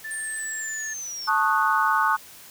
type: tone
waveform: sine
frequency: 1760 Hz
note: A6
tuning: in tune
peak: -31 dBFS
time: 0.04-0.94 s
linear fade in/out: 10 ms
type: linear sweep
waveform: sine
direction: down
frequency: 8940 to 5274 Hz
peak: -31 dBFS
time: 0.11-1.29 s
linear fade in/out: 0 ms
type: chord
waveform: sine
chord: D# half-diminished seventh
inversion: second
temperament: equal with one note detuned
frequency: 880 / 1099.8 / 1244.5 / 1480 Hz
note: A5 / C#6 / D#6 / F#6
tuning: 0 / -14 / 0 / 0 cents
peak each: -24 dBFS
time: 1.27-2.17 s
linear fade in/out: 20 ms
effects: white hiss -46 dBFS RMS until 2.5 s